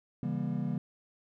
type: chord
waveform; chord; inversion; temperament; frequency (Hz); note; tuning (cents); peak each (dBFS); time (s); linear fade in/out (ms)
triangle; C# diminished seventh; none; just; 138.59 / 166.31 / 199.57 / 239.5; C#3 / E3 / G3 / Bb3; 0 / +16 / +31 / +47; -34; 0.23-0.78; 2
effects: none